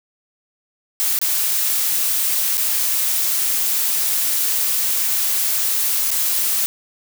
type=noise with dropouts; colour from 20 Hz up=blue; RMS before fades=-19 dBFS; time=1-6.66 s; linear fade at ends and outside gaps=0 ms; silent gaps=1.189-1.215 / 2.571-2.578 / 6.105-6.114 s; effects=none